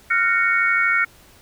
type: chord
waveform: sine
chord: Gb major seventh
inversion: third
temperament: just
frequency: 1387.5 / 1480 / 1850 / 2220 Hz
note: F6 / Gb6 / Bb6 / Db7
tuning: -12 / 0 / -14 / +2 cents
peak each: -20 / -25 / -23 / -19 dBFS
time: 0.1-1.05 s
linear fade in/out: 10 ms
effects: pink hiss -50 dBFS RMS until 1.41 s